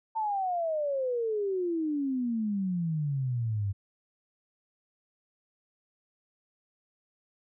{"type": "exponential sweep", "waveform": "sine", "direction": "down", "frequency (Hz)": [903, 96.3], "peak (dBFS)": -27, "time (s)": [0.15, 3.73], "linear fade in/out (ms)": 20, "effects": []}